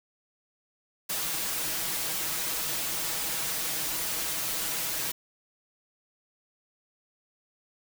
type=noise with comb filter; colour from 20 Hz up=white; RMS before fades=-31 dBFS; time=1.09-5.12 s; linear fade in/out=10 ms; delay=6.2 ms; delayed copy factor=+0.7; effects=none